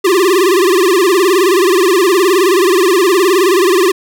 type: tone with vibrato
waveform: square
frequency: 370 Hz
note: F#4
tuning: in tune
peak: -8 dBFS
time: 0.04-3.92 s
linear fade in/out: 10 ms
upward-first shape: sine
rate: 19 Hz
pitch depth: 150 cents each way
effects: none